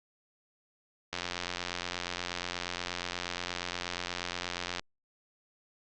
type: click train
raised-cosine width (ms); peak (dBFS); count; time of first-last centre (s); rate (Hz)
0.2; -16; 325; 1.13-4.795; 88.4
effects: low-pass 7000 Hz 12 dB/octave + Opus 48 kbps